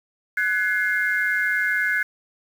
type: tone cluster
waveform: sine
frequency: 1494 / 1686 / 2114 Hz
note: F#6 / G#6 / C7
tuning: +16 / +26 / +17 cents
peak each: -23 / -23 / -26 dBFS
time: 0.37-2.03 s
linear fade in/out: 5 ms
effects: 7-bit